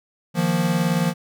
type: chord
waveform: square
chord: Eb suspended second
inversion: none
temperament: equal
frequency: 155.56 / 174.61 / 233.1 Hz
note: Eb3 / F3 / Bb3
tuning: 0 / 0 / 0 cents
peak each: -25 / -21 / -27 dBFS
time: 0.34-1.14 s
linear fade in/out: 50 ms
effects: none